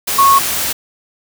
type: tone in noise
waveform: sine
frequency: 1100 Hz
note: C#6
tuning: 14 cents flat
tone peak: -6 dBFS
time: 0.18-0.39 s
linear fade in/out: 10 ms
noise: white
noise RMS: -18 dBFS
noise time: 0.07-0.73 s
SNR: +9 dB
effects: none